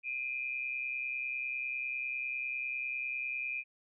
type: tone pair together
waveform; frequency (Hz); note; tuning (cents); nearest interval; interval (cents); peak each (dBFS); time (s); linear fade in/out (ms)
sine; 2400 / 2530; D7 / D#7; +37 / +28; minor second; 91; -36 / -38; 0.03-3.64; 50
effects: none